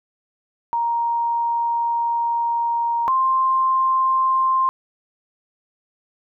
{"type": "tone pair in turn", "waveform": "sine", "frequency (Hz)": [936, 1050.6], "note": ["A#5", "C6"], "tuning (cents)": [7, 7], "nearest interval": "major second", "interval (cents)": 200, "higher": "second", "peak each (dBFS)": [-18, -15], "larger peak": "second", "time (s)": [[0.73, 3.08], [3.08, 4.69]], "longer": "first", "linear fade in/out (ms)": 0, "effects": []}